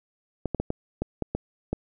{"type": "clicks", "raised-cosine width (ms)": 2, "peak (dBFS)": -13, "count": 8, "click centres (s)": [0.457, 0.547, 0.6, 0.704, 1.02, 1.223, 1.35, 1.73], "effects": []}